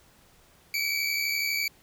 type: tone pair together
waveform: 25% pulse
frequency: 2259 / 2331 Hz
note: C#7 / D7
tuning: +32 / -14 cents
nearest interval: minor second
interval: 54 cents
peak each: -25 dBFS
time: 0.74-1.68 s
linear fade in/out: 2 ms
effects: pink hiss -59 dBFS RMS until 1.82 s